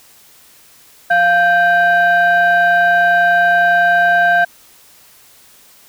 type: tone pair together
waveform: sine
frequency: 697.8 / 1568 Hz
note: F5 / G6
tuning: -2 / 0 cents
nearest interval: octave + major second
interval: 1402 cents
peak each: -10 dBFS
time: 1.1-4.45 s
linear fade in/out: 10 ms
effects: tanh soft clip ceiling -5 dBFS + white hiss -46 dBFS RMS until 5.88 s